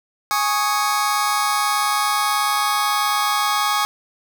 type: chord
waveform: sawtooth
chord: Ab suspended fourth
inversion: none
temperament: just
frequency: 830.6 / 1107.5 / 1245.9 Hz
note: Ab5 / Db6 / Eb6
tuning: 0 / -2 / +2 cents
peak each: -18 dBFS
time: 0.31-3.85 s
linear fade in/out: 0 ms
effects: none